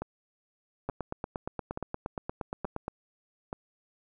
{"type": "two click trains", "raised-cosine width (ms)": 1, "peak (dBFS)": [-19, -20], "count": [18, 5], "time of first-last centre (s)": [[0.89, 2.881], [0.02, 3.529]], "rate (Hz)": [8.54, 1.14], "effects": []}